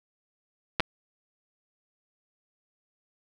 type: clicks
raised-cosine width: 0.3 ms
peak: -8 dBFS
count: 2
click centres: 0.798 / 0.804 s
effects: none